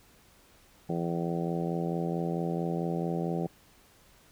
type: harmonic tone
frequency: 84.5 Hz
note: E2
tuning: 43 cents sharp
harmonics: 2 / 3 / 4 / 5 / 6 / 7 / 8 / 9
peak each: -31 / -40 / -36 / -37 / -40 / -41 / -45 / -40 dBFS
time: 0.89-3.47 s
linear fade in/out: 5 ms
effects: pink hiss -60 dBFS RMS until 4.31 s